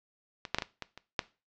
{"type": "clicks", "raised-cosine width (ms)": 0.2, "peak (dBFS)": [-20, -9, -10, -15, -19, -27, -9], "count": 7, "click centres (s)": [0.452, 0.546, 0.585, 0.622, 0.823, 0.976, 1.192], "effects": ["noise-tail reverb RT60 0.3 s tail -18 dB re dry", "low-pass 5000 Hz 12 dB/octave"]}